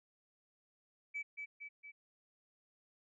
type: tone with echo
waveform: sine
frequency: 2298 Hz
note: D7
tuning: 38 cents flat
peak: -37 dBFS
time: 1.14-1.23 s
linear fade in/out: 20 ms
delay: 230 ms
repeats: 3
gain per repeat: -4 dB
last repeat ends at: 1.92 s
effects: tanh soft clip ceiling -33 dBFS